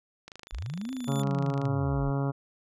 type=click train; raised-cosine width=0.2 ms; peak=-26 dBFS; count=37; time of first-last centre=0.28-1.654 s; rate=26.2 Hz
type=tone with exponential growth; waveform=20% pulse; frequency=3500 Hz; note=A7; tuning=10 cents flat; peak=-32 dBFS; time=0.48-1.22 s; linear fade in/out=2 ms; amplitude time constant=160 ms
type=linear two-way sweep; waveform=sine; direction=up then down; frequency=33.4 to 266.8 to 33.4 Hz; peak=-32 dBFS; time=0.52-2.11 s; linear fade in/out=10 ms; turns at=0.92 s
type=harmonic tone; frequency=138.59 Hz; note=C#3; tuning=in tune; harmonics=1 / 2 / 3 / 4 / 5 / 6 / 7 / 8 / 9 / 10; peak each=-27 / -33 / -37 / -39 / -41 / -43 / -44 / -45 / -46 / -47 dBFS; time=1.07-2.32 s; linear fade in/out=20 ms
effects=none